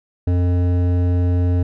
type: tone with hard clipping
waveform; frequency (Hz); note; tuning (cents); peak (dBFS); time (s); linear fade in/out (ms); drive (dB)
sine; 88.8; F2; +29; -16; 0.27-1.63; 5; 12
effects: none